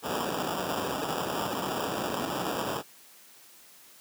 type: noise with sample-and-hold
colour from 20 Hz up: white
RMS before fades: -31 dBFS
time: 0.02-2.83 s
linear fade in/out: 50 ms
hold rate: 2100 Hz
effects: white hiss -54 dBFS RMS until 4 s + high-pass 150 Hz 12 dB/octave